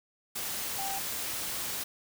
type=tone in noise; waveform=sine; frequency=784 Hz; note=G5; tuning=in tune; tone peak=-35 dBFS; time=0.78-0.99 s; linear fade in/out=10 ms; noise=white; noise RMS=-35 dBFS; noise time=0.35-1.84 s; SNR=-3 dB; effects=none